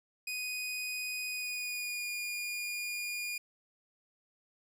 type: tone with pitch glide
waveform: sawtooth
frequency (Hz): 2489 to 2431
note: D#7 to D#7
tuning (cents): 0 to -41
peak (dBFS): -32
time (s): 0.27-3.38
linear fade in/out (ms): 5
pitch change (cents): -41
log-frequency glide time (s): 1.28-2.12
effects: none